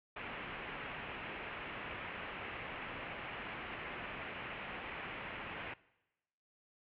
white low-pass noise, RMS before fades -45 dBFS, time 0.16-5.74 s, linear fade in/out 5 ms, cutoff 2800 Hz, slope 48 dB/octave, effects noise-tail reverb RT60 1.0 s tail -21 dB re dry

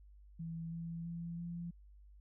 sine tone with pitch steps, 164.81 / 166.92 / 169.05 / 171.21 Hz, E3 / E3 / E3 / F3, 0 / +22 / +44 / -34 cents, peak -40 dBFS, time 0.39-1.71 s, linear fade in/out 10 ms, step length 330 ms, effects added 50 Hz sine -56 dBFS peak until 2.2 s

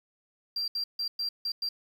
sine tone bursts at uneven times, 4729 Hz, D8, 11 cents sharp, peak -27 dBFS, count 6, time 0.56-0.68 / 0.75-0.84 / 0.99-1.08 / 1.19-1.29 / 1.45-1.52 / 1.62-1.69 s, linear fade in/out 5 ms, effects tanh soft clip ceiling -25 dBFS + 9-bit

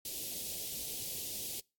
white band-stop noise, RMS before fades -40 dBFS, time 0.05-1.6 s, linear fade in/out 2 ms, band 590 to 2900 Hz, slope 24 dB/octave, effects noise-tail reverb RT60 0.3 s tail -26 dB re dry + AAC 64 kbps

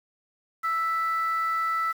sine tone pair together, 1319.8 / 1975.5 Hz, E6 / B6, +2 / 0 cents, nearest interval perfect fifth, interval 698 cents, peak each -23 / -31 dBFS, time 0.63-1.93 s, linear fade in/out 20 ms, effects tanh soft clip ceiling -19 dBFS + 8-bit

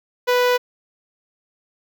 sawtooth tone with notch filter, 493.9 Hz, B4, in tune, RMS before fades -17 dBFS, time 0.27-0.58 s, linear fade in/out 20 ms, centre 8900 Hz, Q 0.66, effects none

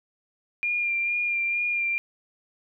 sine tone with vibrato, 2400 Hz, D7, 37 cents sharp, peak -23 dBFS, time 0.63-1.98 s, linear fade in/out 0 ms, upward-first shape sine, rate 2.2 Hz, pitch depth 21 cents each way, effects none

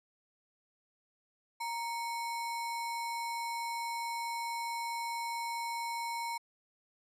sine tone with sample-and-hold, 932.3 Hz, A#5, in tune, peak -34 dBFS, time 1.6-6.38 s, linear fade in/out 10 ms, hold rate 3150 Hz, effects low-pass 11000 Hz 12 dB/octave

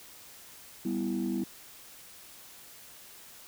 sine chord, E minor, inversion first, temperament equal, 196 / 246.9 / 329.6 Hz, G3 / B3 / E4, 0 / 0 / 0 cents, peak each -32 dBFS, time 0.85-1.44 s, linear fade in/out 5 ms, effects tanh soft clip ceiling -23 dBFS + white hiss -51 dBFS RMS until 3.47 s

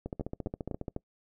two click trains, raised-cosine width 2 ms, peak -22 / -20 dBFS, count 13 / 4, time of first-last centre 0.06-0.882 / 0.21-0.964 s, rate 14.6 / 3.98 Hz, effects noise-tail reverb RT60 0.1 s tail -24 dB re dry

